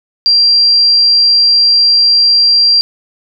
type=tone; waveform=sine; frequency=4739 Hz; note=D8; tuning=15 cents sharp; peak=-5 dBFS; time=0.26-2.81 s; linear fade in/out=0 ms; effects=none